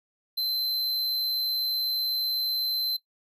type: tone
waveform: square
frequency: 4084 Hz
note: C8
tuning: 43 cents flat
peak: -26 dBFS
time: 0.37-2.97 s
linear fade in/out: 10 ms
effects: noise-tail reverb RT60 0.1 s tail -18 dB re dry